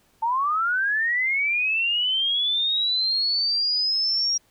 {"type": "linear sweep", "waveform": "sine", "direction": "up", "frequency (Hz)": [884, 5650], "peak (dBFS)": -20, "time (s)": [0.22, 4.38], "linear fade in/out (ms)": 10, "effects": ["pink hiss -62 dBFS RMS until 4.5 s"]}